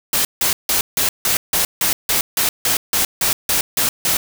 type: noise bursts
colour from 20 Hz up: white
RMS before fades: -17 dBFS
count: 15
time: 0.13-4.17 s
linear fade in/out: 2 ms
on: 120 ms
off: 160 ms
effects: none